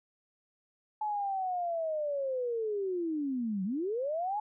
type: linear two-way sweep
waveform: sine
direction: down then up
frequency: 860 to 181.9 to 860 Hz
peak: -30 dBFS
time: 1.01-4.4 s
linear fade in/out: 5 ms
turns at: 3.64 s
effects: none